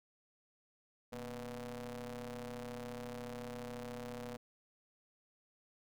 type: ring-modulated tone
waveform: sawtooth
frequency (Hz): 126.7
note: B2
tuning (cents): +45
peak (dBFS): -36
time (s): 1.12-4.37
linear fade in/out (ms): 10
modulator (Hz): 363
effects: none